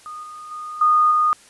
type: tone with level steps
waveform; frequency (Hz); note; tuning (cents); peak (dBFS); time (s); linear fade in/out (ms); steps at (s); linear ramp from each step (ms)
sine; 1230; D#6; -20; -31 / -34 / -29 / -12 / -14; 0.06-1.33; 0; 0.23 / 0.51 / 0.81 / 1.11; 5
effects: white hiss -49 dBFS RMS until 1.49 s + resampled to 24000 Hz